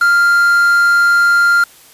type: tone with quantisation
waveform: triangle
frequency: 1396.9 Hz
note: F6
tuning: in tune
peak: -6 dBFS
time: 0.01-1.64 s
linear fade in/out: 5 ms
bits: 4
effects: white hiss -43 dBFS RMS until 1.93 s + resampled to 32000 Hz